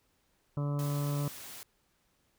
harmonic tone, 144.3 Hz, D3, 30 cents flat, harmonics 1 / 2 / 3 / 4 / 5 / 6 / 7 / 8 / 9, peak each -30 / -40 / -46 / -43 / -55 / -58 / -48 / -51 / -51 dBFS, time 0.57-1.28 s, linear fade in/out 2 ms
white noise, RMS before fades -46 dBFS, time 0.79-1.63 s, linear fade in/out 0 ms
effects pink hiss -73 dBFS RMS until 2.38 s

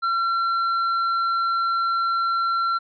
triangle tone with tanh clipping, 1360 Hz, F6, 46 cents flat, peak -21 dBFS, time 0.02-2.79 s, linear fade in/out 20 ms, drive 11 dB, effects resampled to 11025 Hz

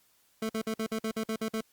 25% pulse tone bursts, 220.8 Hz, A3, 6 cents sharp, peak -26 dBFS, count 10, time 0.42-1.609 s, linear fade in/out 5 ms, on 73 ms, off 51 ms, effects white hiss -67 dBFS RMS until 1.72 s + Opus 48 kbps

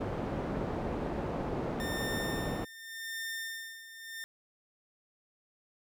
white low-pass noise, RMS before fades -35 dBFS, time 0-2.65 s, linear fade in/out 10 ms, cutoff 530 Hz, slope 12 dB/octave
sawtooth tone with tremolo, 1808 Hz, A6, 47 cents sharp, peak -32 dBFS, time 1.8-4.24 s, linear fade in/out 0 ms, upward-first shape sine, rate 0.84 Hz, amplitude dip 75%
effects none

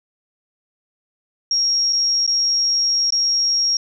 sine tone with dropouts, 5588 Hz, F8, in tune, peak -15 dBFS, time 1.51-3.77 s, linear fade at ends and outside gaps 2 ms, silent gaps 1.926-1.93 / 2.265-2.276 / 3.105-3.123 s, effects none

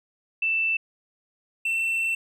sine / triangle tone pair in turn, 2659 / 2688 Hz, E7 / E7, +14 / +33 cents, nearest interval unison, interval 19 cents, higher second, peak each -21 dBFS, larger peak neither, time 0.42-0.77 / 1.65-2.15 s, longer second, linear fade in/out 5 ms, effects none

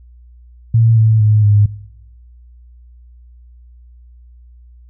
sine tone with pitch steps, 113.9 / 110.34 / 106.89 / 103.55 Hz, A#2 / A2 / A2 / G#2, -40 / +5 / -50 / -5 cents, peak -7 dBFS, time 0.74-1.66 s, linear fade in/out 5 ms, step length 230 ms, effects noise-tail reverb RT60 1.0 s tail -22 dB re dry + added 60 Hz sine -39 dBFS peak until 4.89 s

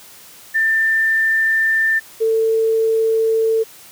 sine tone pair in turn, 1787 / 446.8 Hz, A6 / A4, +26 / +27 cents, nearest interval 2 octaves, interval 2399 cents, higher first, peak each -13 dBFS, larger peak neither, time 0.54-2 / 2.2-3.64 s, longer first, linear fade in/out 20 ms, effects white hiss -42 dBFS RMS until 3.91 s + high-pass 60 Hz 12 dB/octave

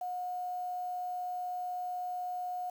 sine tone with quantisation, 724 Hz, F#5, 38 cents flat, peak -34 dBFS, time 0.01-2.7 s, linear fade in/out 5 ms, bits 9, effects none

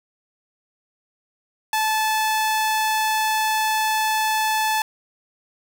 sawtooth tone, 870 Hz, A5, 20 cents flat, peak -15 dBFS, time 1.73-4.82 s, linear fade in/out 2 ms, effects 7-bit

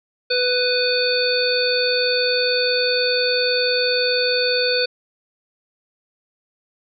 harmonic tone with a mistuned harmonic, 496.1 Hz, B4, 8 cents sharp, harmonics 1 / 3 / 5 / 7 / 9, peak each -20 / -25 / -26 / -28 / -21 dBFS, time 0.3-4.86 s, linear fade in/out 10 ms, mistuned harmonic 7, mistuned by +57 cents, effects none

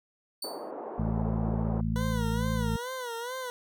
sawtooth tone with exponential decay, 4521 Hz, C#8, 33 cents sharp, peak -29 dBFS, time 0.42-0.71 s, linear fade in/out 5 ms, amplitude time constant 62 ms
pink band-pass noise, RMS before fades -39 dBFS, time 0.44-1.81 s, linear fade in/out 5 ms, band 330 to 930 Hz, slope 24 dB/octave
harmonic tone, 55.2 Hz, A1, 6 cents sharp, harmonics 1 / 2 / 3 / 4, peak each -32 / -32 / -32 / -32 dBFS, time 0.98-2.77 s, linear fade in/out 10 ms
20% pulse tone with vibrato, 489.3 Hz, B4, 16 cents flat, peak -29 dBFS, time 1.96-3.5 s, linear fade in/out 0 ms, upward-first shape sine, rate 2.3 Hz, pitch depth 110 cents each way
effects none

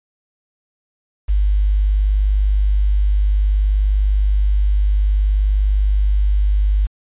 sine tone with quantisation, 50.3 Hz, G1, 45 cents sharp, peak -12 dBFS, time 1.28-6.87 s, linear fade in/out 20 ms, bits 7, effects resampled to 8000 Hz

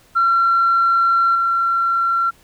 sine tone with level steps, 1363 Hz, F6, 43 cents flat, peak -11 / -14 dBFS, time 0.15-2.31 s, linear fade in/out 20 ms, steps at 1.35 s, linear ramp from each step 2 ms, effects tanh soft clip ceiling -8 dBFS + pink hiss -52 dBFS RMS until 2.43 s

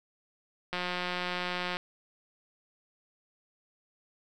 click train, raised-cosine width 0.3 ms, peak -17 dBFS, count 187, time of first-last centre 0.73-1.769 s, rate 179 Hz, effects none

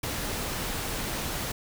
pink noise, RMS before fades -32 dBFS, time 0.03-1.52 s, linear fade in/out 5 ms, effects none

